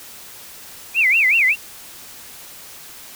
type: tone with vibrato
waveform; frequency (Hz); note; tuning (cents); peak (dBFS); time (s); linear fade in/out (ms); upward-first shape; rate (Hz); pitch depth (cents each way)
sine; 2349; D7; 0; -12; 0.94-1.56; 50; sine; 5.3; 280
effects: white hiss -39 dBFS RMS until 3.15 s